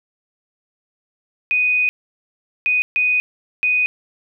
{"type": "tone bursts at uneven times", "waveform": "sine", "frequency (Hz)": 2489, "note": "D#7", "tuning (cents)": 0, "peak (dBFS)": -14, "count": 4, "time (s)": [[1.51, 1.89], [2.66, 2.82], [2.96, 3.2], [3.63, 3.86]], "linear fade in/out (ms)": 0, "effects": []}